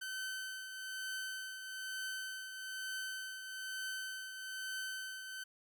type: tone with tremolo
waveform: sawtooth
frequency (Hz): 1530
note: G6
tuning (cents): -42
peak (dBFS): -35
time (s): 0.01-5.44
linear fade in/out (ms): 10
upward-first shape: triangle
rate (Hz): 1.1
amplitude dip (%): 55
effects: none